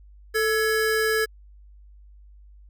square tone pair together, 440 / 1683.4 Hz, A4 / G#6, 0 / +23 cents, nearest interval octave + major seventh, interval 2323 cents, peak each -23 / -25 dBFS, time 0.34-1.26 s, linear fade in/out 20 ms, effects added 50 Hz sine -46 dBFS peak until 2.69 s

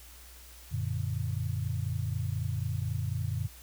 sine chord, Gb augmented, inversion none, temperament equal, 92.5 / 116.54 / 146.83 Hz, Gb2 / Bb2 / D3, 0 / 0 / 0 cents, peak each -33 / -33 / -36 dBFS, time 0.71-3.48 s, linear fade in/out 20 ms, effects added 60 Hz sine -51 dBFS peak until 3.62 s + white hiss -53 dBFS RMS until 3.62 s

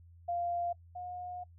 sine tone pair in turn, 695 / 718.7 Hz, F5 / F5, -9 / +49 cents, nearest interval minor second, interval 58 cents, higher second, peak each -31 / -39 dBFS, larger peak first, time 0.28-0.73 / 0.95-1.44 s, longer second, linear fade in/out 10 ms, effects noise-tail reverb RT60 0.1 s tail -24 dB re dry + added 85 Hz sine -54 dBFS peak until 1.58 s

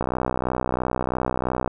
click train, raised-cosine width 1 ms, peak -9 dBFS, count 106, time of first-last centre 0.01-1.677 s, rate 63 Hz, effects none

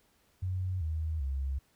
sine tone with pitch steps, 92.5 / 79.14 / 67.71 Hz, F#2 / D#2 / C#2, 0 / +30 / -40 cents, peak -30 dBFS, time 0.42-1.59 s, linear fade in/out 10 ms, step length 390 ms, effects pink hiss -69 dBFS RMS until 1.75 s

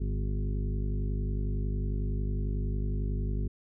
harmonic tone with a mistuned harmonic, 51 Hz, G#1, 31 cents flat, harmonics 1 / 2 / 3 / 4 / 5 / 7 / 8, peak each -29 / -35 / -39 / -41 / -43 / -46 / -47 dBFS, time 0-3.48 s, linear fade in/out 10 ms, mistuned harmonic 3, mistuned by -41 cents, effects none

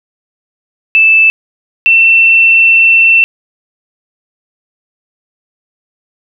sine tone pair in turn, 2637 / 2688 Hz, E7 / E7, 0 / +33 cents, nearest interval unison, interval 33 cents, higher second, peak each -3 dBFS, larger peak neither, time 0.95-1.3 / 1.86-3.24 s, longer second, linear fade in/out 0 ms, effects none

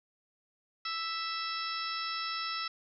harmonic tone, 659.3 Hz, E5, in tune, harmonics 2 / 3 / 4 / 5 / 6 / 7 / 8, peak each -37 / -43 / -43 / -46 / -42 / -47 / -39 dBFS, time 0.85-2.68 s, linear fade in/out 5 ms, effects none

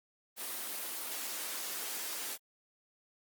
white high-pass noise, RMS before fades -39 dBFS, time 0.36-2.38 s, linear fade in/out 50 ms, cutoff 240 Hz, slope 24 dB/octave, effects Opus 24 kbps

